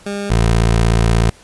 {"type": "tone pair in turn", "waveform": "20% pulse", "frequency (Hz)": [201.7, 56.6], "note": ["G3", "A1"], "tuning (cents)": [50, 50], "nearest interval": "octave + minor seventh", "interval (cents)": 2200, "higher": "first", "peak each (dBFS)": [-16, -6], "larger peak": "second", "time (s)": [[0.06, 0.3], [0.3, 1.3]], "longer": "second", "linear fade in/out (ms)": 5, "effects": ["pink hiss -45 dBFS RMS until 1.43 s", "resampled to 24000 Hz"]}